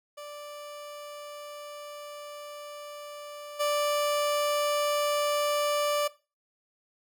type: tone with level steps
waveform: 30% pulse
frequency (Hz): 587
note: D5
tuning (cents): -1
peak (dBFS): -37 / -22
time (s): 0.17-6.08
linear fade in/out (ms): 10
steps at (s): 3.59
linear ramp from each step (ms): 20
effects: noise-tail reverb RT60 0.3 s tail -18 dB re dry